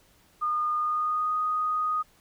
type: tone with pitch glide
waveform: sine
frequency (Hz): 1220 to 1243.5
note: D#6 to D#6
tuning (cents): -34 to -1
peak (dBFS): -24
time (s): 0.41-2.03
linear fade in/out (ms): 20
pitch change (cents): +33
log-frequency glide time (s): 0.76-1.36
effects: pink hiss -61 dBFS RMS until 2.2 s